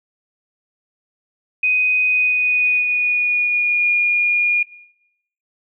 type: tone with pitch glide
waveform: sine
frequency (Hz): 2500 to 2430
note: D#7 to D#7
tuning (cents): +8 to -42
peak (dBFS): -14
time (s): 1.63-4.63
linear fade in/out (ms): 5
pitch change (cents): -50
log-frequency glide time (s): 2.06-3.9
effects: noise-tail reverb RT60 0.8 s tail -19 dB re dry